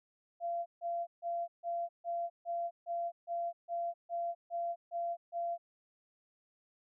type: tone bursts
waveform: sine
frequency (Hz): 686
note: F5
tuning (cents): -31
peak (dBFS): -33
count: 13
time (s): 0.4-5.58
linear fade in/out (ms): 50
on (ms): 260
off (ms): 150
effects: none